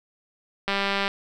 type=click train; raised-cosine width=0.3 ms; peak=-9 dBFS; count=80; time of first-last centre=0.68-1.079 s; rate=198 Hz; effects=none